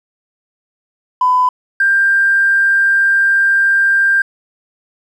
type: tone pair in turn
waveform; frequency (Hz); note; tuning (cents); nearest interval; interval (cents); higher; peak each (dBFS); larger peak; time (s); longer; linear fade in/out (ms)
triangle; 1003 / 1588.5; B5 / G6; +26 / +23; minor sixth; 797; second; -5; neither; 1.21-1.49 / 1.8-4.22; second; 5
effects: tanh soft clip ceiling -7 dBFS